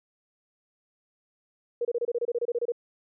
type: tone bursts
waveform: sine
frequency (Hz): 475.9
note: A#4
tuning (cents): +36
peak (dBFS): -24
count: 14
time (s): 1.81-2.721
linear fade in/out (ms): 5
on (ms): 40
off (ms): 27
effects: none